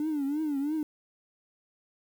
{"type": "tone with vibrato", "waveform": "triangle", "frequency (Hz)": 293.7, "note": "D4", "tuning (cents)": 0, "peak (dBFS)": -24, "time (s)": [0, 0.83], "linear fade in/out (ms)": 2, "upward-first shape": "triangle", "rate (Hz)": 3, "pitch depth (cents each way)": 150, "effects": ["tanh soft clip ceiling -23 dBFS", "9-bit"]}